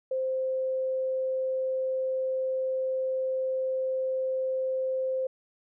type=tone; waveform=sine; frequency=522 Hz; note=C5; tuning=4 cents flat; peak=-26 dBFS; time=0.11-5.27 s; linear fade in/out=5 ms; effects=none